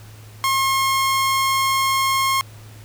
sawtooth tone, 1075 Hz, C6, 47 cents sharp, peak -13 dBFS, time 0.44-2.41 s, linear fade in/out 0 ms, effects added 107 Hz sine -39 dBFS peak until 2.84 s + pink hiss -47 dBFS RMS until 2.84 s

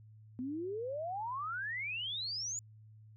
sine exponential sweep, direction up, 243.4 to 7060 Hz, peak -36 dBFS, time 0.39-2.59 s, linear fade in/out 0 ms, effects added 108 Hz sine -54 dBFS peak until 3.16 s

